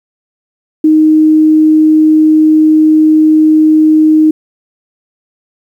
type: tone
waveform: sine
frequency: 311.1 Hz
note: D#4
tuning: in tune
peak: -3 dBFS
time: 0.84-4.31 s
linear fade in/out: 5 ms
effects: 7-bit